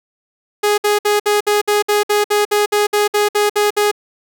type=tone bursts; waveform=sawtooth; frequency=415.3 Hz; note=G#4; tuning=in tune; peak=-8 dBFS; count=16; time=0.63-3.915 s; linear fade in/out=10 ms; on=150 ms; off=59 ms; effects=none